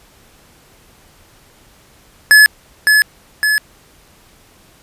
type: tone with echo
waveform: square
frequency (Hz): 1712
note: A6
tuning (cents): -48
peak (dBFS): -4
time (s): 2.31-2.46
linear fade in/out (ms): 0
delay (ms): 560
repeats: 2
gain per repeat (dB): -4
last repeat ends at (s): 3.58
effects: pink hiss -48 dBFS RMS until 4.82 s + resampled to 32000 Hz